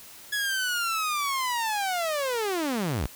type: linear sweep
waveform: sawtooth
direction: down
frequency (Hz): 1694 to 47.27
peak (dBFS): -22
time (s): 0.32-3.07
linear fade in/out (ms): 10
effects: white hiss -47 dBFS RMS until 3.15 s